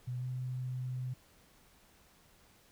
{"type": "tone with pitch glide", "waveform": "sine", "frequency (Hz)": [124.4, 127.16], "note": ["B2", "C3"], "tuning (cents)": [13, -49], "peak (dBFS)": -35, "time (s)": [0.07, 1.14], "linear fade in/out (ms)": 10, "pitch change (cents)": 38, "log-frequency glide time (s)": [0.19, 0.24], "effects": ["pink hiss -64 dBFS RMS until 2.71 s"]}